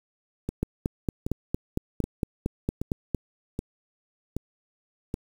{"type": "two click trains", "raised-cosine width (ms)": 3, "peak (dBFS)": [-12, -16], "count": [12, 7], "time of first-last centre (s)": [[0.63, 3.147], [0.49, 5.141]], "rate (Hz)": [4.37, 1.29], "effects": ["7-bit"]}